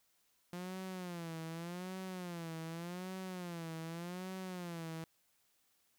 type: tone with vibrato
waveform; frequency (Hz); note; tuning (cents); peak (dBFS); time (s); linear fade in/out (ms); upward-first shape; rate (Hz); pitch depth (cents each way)
sawtooth; 174.6; F3; 0; -38; 0.53-5.04; 2; sine; 0.85; 130
effects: white hiss -75 dBFS RMS until 5.98 s